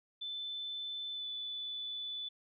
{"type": "tone with pitch glide", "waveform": "sine", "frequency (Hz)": [3520, 3482], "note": ["A7", "A7"], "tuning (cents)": [0, -19], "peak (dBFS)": -38, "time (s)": [0.21, 2.29], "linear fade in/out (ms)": 10, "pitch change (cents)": -19, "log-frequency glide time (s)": [1.13, 1.26], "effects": []}